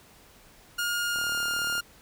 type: tone with pitch glide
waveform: sawtooth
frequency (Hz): 1421 to 1409.6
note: F6 to F6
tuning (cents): +30 to +16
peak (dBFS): -23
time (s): 0.78-1.81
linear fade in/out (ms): 10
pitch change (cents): -14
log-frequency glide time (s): 0.97-1.44
type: click train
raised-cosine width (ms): 1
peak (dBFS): -29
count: 24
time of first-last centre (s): 1.16-1.78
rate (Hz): 37.1
effects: pink hiss -55 dBFS RMS until 2.01 s